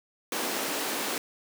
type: high-pass noise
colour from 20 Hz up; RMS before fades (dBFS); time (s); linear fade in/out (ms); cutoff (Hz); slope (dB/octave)
pink; -31; 0.32-1.18; 2; 250; 24
effects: none